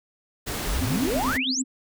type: noise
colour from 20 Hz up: pink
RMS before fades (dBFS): -30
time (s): 0.46-1.38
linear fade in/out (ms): 20
type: exponential sweep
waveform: sine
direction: up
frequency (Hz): 34.65 to 8090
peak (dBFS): -24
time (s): 0.66-1.62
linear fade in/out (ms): 10
type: tone with tremolo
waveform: sine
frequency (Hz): 260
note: C4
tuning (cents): -11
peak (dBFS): -23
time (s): 0.8-1.64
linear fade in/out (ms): 20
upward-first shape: triangle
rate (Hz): 8.9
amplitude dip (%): 95
effects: none